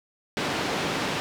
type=band-pass noise; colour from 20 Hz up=pink; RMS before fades=-28 dBFS; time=0.37-1.2 s; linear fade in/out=0 ms; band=180 to 4400 Hz; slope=12 dB/octave; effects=none